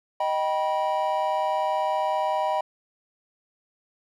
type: chord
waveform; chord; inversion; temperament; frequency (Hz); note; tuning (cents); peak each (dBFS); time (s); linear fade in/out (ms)
triangle; Eb augmented; none; just; 622.3 / 777.8 / 972.3; Eb5 / G5 / B5; 0 / -14 / -27; -25; 0.2-2.61; 5
effects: none